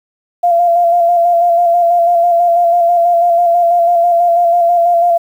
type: tone with vibrato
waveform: sine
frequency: 690 Hz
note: F5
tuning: 21 cents flat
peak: -7 dBFS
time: 0.43-5.18 s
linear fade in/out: 10 ms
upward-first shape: square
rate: 6.1 Hz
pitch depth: 26 cents each way
effects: 7-bit